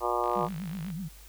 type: harmonic tone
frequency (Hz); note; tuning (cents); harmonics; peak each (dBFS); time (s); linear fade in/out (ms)
120.2; B2; -46; 3 / 4 / 5 / 6 / 7 / 8 / 9 / 10; -34 / -34 / -34 / -34 / -34 / -34 / -34 / -34; 0-0.49; 50
type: click train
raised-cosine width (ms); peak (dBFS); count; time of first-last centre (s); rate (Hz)
0.3; -30; 36; 0.24-0.903; 52.8
type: tone with vibrato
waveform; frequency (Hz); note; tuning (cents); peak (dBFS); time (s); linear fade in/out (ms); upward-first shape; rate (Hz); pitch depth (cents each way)
sine; 175.3; F3; +7; -33; 0.35-1.09; 20; triangle; 8; 270
effects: added 50 Hz sine -49 dBFS peak until 1.28 s + white hiss -54 dBFS RMS until 1.28 s